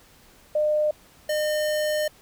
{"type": "tone pair in turn", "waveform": ["sine", "square"], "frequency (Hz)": [605, 607.7], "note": ["D#5", "D#5"], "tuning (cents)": [-49, -41], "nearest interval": "unison", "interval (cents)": 8, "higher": "second", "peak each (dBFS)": [-19, -23], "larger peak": "first", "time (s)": [[0.55, 0.91], [1.29, 2.08]], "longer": "second", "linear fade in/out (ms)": 5, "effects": ["pink hiss -54 dBFS RMS until 2.21 s"]}